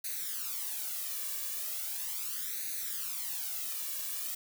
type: noise with flanger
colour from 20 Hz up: blue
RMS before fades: -37 dBFS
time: 0.04-4.35 s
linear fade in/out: 5 ms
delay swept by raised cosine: 0.47 to 1.77 ms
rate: 0.38 Hz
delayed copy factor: +0.8
effects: none